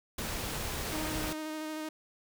pink noise, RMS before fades -36 dBFS, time 0.18-1.33 s, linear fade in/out 5 ms
sawtooth tone with vibrato, 310.6 Hz, D#4, 3 cents flat, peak -32 dBFS, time 0.92-1.89 s, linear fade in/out 5 ms, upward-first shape square, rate 13 Hz, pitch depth 13 cents each way
effects none

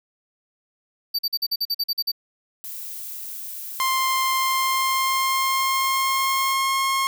square tone bursts, 4620 Hz, D8, 29 cents flat, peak -21 dBFS, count 11, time 1.14-2.118 s, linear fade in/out 10 ms, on 48 ms, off 45 ms
violet noise, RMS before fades -34 dBFS, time 2.64-6.53 s, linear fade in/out 0 ms
sawtooth tone with pitch glide, 1052 to 1076.6 Hz, C6 to C6, +9 to +49 cents, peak -16 dBFS, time 3.8-7.07 s, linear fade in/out 0 ms, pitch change +40 cents, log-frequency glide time 4.32-6.81 s
effects none

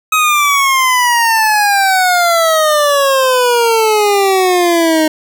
25% pulse exponential sweep, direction down, 1273 to 308.9 Hz, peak -5 dBFS, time 0.12-5.08 s, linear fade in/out 5 ms, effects none

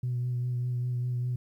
sine tone with vibrato, 123.47 Hz, B2, in tune, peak -26 dBFS, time 0.03-1.36 s, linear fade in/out 5 ms, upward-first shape triangle, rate 5 Hz, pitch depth 24 cents each way, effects tanh soft clip ceiling -24 dBFS + 11-bit

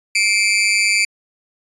sawtooth tone with amplitude modulation, 2338 Hz, D7, 8 cents flat, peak -6 dBFS, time 0.15-1.05 s, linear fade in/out 5 ms, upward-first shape sine, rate 205 Hz, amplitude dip 90%, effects resampled to 24000 Hz

